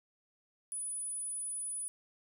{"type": "tone", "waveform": "sine", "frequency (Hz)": 9890, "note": "D#9", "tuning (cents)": -12, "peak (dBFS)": -36, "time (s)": [0.72, 1.88], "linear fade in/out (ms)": 0, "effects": []}